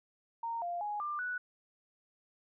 sine tone with pitch steps, 924 / 697 / 832 / 1191 / 1478 Hz, A#5 / F5 / G#5 / D6 / F#6, -16 / -4 / +3 / +24 / -2 cents, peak -34 dBFS, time 0.43-1.38 s, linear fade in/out 5 ms, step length 190 ms, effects none

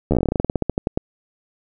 slowing click train, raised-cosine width 2 ms, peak -5 dBFS, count 21, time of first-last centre 0.11-0.975 s, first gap 12 ms, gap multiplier 1.12, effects none

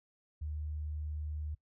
sine tone, 75.8 Hz, D#2, 45 cents flat, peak -36 dBFS, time 0.41-1.55 s, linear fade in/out 10 ms, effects noise-tail reverb RT60 0.1 s tail -21 dB re dry

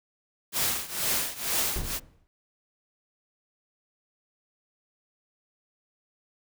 white noise with tremolo, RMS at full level -25 dBFS, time 0.52-2 s, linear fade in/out 50 ms, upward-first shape triangle, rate 2.1 Hz, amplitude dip 90%
brown noise with exponential decay, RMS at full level -28 dBFS, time 1.76-2.27 s, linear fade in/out 0 ms, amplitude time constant 110 ms
effects none

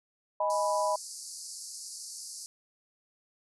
sine chord, G# minor, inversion second, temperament equal, 622.3 / 830.6 / 987.8 Hz, D#5 / G#5 / B5, 0 / 0 / 0 cents, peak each -29 / -34 / -29 dBFS, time 0.4-0.96 s, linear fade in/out 5 ms
pink band-pass noise, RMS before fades -43 dBFS, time 0.5-2.46 s, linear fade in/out 0 ms, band 4500 to 11000 Hz, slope 96 dB/octave
effects none

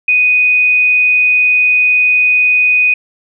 sine tone, 2489 Hz, D#7, in tune, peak -7 dBFS, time 0.08-2.94 s, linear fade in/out 5 ms, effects none

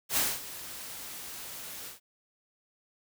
white noise with ADSR envelope, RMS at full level -26 dBFS, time 0.09-2 s, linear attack 82 ms, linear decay 220 ms, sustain -16 dB, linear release 130 ms, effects none

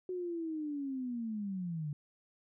sine linear sweep, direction down, 370 to 142.9 Hz, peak -35 dBFS, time 0.09-1.93 s, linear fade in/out 2 ms, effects none

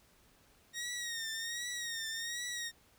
15% pulse tone with vibrato, 1864.7 Hz, A#6, in tune, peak -31 dBFS, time 0.73-2.72 s, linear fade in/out 50 ms, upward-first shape triangle, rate 1.3 Hz, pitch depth 85 cents each way, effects pink hiss -66 dBFS RMS until 2.98 s

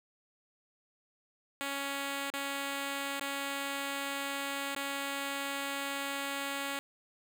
5% pulse tone with dropouts, 278.3 Hz, C#4, 7 cents sharp, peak -23 dBFS, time 1.61-6.79 s, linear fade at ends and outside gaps 0 ms, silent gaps 2.302-2.338 / 3.196-3.21 / 4.75-4.763 s, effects none

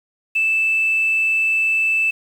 sine tone, 2637 Hz, E7, in tune, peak -14 dBFS, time 0.35-2.11 s, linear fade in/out 10 ms, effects tanh soft clip ceiling -10 dBFS + 7-bit

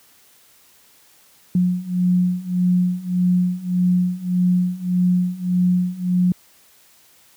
sine beating tone pair, 179.1 / 180.8 Hz, F3 / F#3, +44 / -40 cents, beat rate 1.7 Hz, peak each -20 / -18 dBFS, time 1.55-6.32 s, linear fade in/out 2 ms, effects white hiss -53 dBFS RMS until 7.36 s + high-pass 60 Hz 12 dB/octave

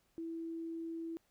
sine tone, 329.6 Hz, E4, in tune, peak -39 dBFS, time 0.18-1.17 s, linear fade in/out 0 ms, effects pink hiss -75 dBFS RMS until 1.3 s

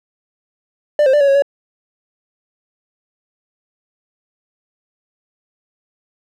triangle tone with pitch steps, 593 / 527 / 589 / 561 / 550 / 563 Hz, D5 / C5 / D5 / C#5 / C#5 / C#5, +17 / +12 / +5 / +21 / -14 / +27 cents, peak -7 dBFS, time 0.99-1.422 s, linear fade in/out 2 ms, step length 72 ms, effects none

